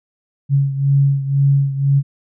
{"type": "beating tone pair", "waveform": "sine", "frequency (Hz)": [138.59, 140.59], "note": ["C#3", "C#3"], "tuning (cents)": [0, 25], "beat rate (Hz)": 2, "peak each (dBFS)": [-13, -18], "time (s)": [0.49, 2.03], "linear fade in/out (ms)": 50, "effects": []}